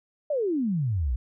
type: exponential sweep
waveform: sine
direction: down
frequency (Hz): 622.3 to 54.8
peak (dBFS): -23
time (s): 0.3-1.16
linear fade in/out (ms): 5
effects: none